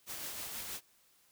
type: noise with tremolo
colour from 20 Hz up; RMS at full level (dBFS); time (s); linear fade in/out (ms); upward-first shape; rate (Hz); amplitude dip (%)
white; -41; 0.06-0.81; 50; sine; 6.3; 30
effects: white hiss -68 dBFS RMS until 1.31 s